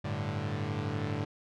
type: chord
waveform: sawtooth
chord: G suspended second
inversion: none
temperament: equal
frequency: 98 / 110 / 146.83 Hz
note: G2 / A2 / D3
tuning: 0 / 0 / 0 cents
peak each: -32 dBFS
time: 0.04-1.25 s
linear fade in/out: 10 ms
effects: low-pass 4000 Hz 12 dB/octave